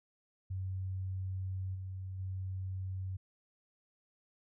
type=tone with level steps; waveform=sine; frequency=94.2 Hz; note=F#2; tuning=32 cents sharp; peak=-35 / -39 / -36 dBFS; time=0.5-3.17 s; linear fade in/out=10 ms; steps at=1.74 / 2.18 s; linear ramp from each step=20 ms; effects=none